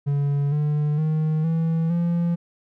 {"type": "tone with pitch steps", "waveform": "triangle", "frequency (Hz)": [142.3, 149.03, 156.08, 163.46, 171.19], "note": ["C#3", "D3", "D#3", "E3", "F3"], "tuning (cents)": [46, 26, 6, -14, -34], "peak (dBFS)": -17, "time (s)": [0.06, 2.36], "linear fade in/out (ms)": 20, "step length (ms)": 460, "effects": []}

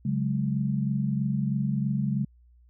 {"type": "chord", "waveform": "sine", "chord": "C# suspended fourth", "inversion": "none", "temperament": "just", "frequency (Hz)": [138.59, 184.79, 207.9], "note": ["C#3", "F#3", "G#3"], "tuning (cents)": [0, -2, 2], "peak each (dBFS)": [-27, -31, -28], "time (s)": [0.05, 2.25], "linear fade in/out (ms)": 5, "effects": ["added 60 Hz sine -54 dBFS peak until 2.69 s"]}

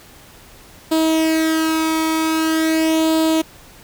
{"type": "tone with flanger", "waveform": "sawtooth", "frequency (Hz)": 319.6, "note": "D#4", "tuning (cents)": 47, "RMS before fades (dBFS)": -17, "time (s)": [0.91, 3.42], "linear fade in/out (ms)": 10, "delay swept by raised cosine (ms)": [0.25, 0.88], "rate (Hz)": 0.44, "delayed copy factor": 0.6, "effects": ["pink hiss -44 dBFS RMS until 3.83 s"]}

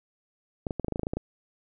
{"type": "clicks", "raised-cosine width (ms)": 2, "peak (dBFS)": -16, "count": 12, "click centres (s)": [0.668, 0.708, 0.797, 0.846, 0.883, 0.923, 0.959, 0.995, 1.033, 1.069, 1.135, 1.17], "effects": []}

